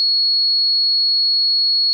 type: tone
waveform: sine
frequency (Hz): 4344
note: C#8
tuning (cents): -36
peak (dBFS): -13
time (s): 0-1.93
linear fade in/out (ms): 0
effects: none